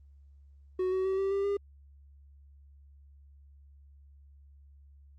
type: tone with pitch steps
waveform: triangle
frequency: 370 / 376.3 / 382.6 / 389.1 / 395.6 / 402.3 Hz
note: F#4 / F#4 / G4 / G4 / G4 / G4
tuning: 0 / +29 / -42 / -13 / +16 / +45 cents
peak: -25 dBFS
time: 0.79-1.57 s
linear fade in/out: 5 ms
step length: 130 ms
effects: added 70 Hz sine -53 dBFS peak until 5.18 s + Opus 32 kbps